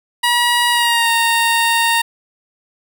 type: tone with pitch glide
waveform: 15% pulse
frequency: 961 to 923.5 Hz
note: B5 to A#5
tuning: -48 to -16 cents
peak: -6 dBFS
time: 0.23-2.02 s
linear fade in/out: 10 ms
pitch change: -68 cents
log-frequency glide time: 0.7-1.1 s
effects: none